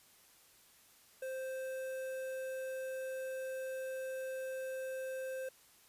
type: tone with notch filter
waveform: square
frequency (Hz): 523.3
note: C5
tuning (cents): 0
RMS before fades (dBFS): -41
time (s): 1.22-5.49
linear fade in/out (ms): 5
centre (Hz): 4400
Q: 0.61
effects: white hiss -64 dBFS RMS until 5.88 s + resampled to 32000 Hz